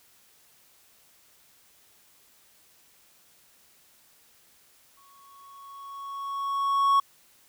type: tone with exponential growth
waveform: triangle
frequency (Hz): 1108.7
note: C#6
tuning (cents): 0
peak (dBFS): -15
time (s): 4.97-7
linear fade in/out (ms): 5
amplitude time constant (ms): 440
effects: white hiss -60 dBFS RMS until 7.48 s